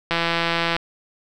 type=click train; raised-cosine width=0.3 ms; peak=-5 dBFS; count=111; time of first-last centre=0.11-0.765 s; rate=168 Hz; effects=none